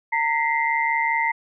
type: tone cluster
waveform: sine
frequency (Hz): 916 / 1934 / 2079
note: A#5 / B6 / C7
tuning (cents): -31 / -37 / -12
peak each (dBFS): -22 / -27 / -23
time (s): 0.12-1.32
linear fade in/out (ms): 10
effects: none